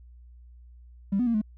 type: tone with pitch steps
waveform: triangle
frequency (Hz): 196.9 / 247.1 / 232.3 / 213.1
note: G3 / B3 / A#3 / G#3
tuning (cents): +8 / +1 / -6 / +45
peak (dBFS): -18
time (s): 1.12-1.416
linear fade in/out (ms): 10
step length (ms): 74
effects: tanh soft clip ceiling -19 dBFS + added 60 Hz sine -47 dBFS peak until 1.57 s